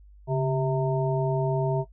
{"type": "harmonic tone with a mistuned harmonic", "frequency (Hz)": 130.81, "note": "C3", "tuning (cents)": 0, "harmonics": [1, 3, 5, 7], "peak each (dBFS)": [-24, -29, -29, -33], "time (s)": [0.27, 1.85], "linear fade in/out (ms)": 50, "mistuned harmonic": 1, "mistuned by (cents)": 110, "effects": ["noise-tail reverb RT60 0.1 s tail -17 dB re dry", "added 50 Hz sine -48 dBFS peak until 1.92 s"]}